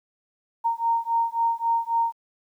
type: beating tone pair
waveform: sine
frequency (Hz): 922 / 925.7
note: A#5 / A#5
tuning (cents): -19 / -12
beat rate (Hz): 3.7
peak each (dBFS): -24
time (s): 0.64-2.13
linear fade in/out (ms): 20
effects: 10-bit